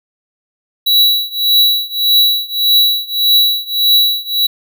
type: tone with tremolo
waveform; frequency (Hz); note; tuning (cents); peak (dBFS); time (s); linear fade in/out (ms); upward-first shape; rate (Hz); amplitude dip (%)
square; 3920; B7; -14; -6; 0.86-4.47; 10; triangle; 1.7; 95
effects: none